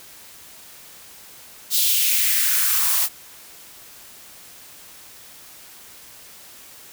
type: noise with high-pass filter sweep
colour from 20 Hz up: blue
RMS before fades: -19 dBFS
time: 1.7-3.09 s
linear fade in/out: 50 ms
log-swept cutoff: 3900 to 790 Hz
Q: 2.6
effects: white hiss -44 dBFS RMS until 6.92 s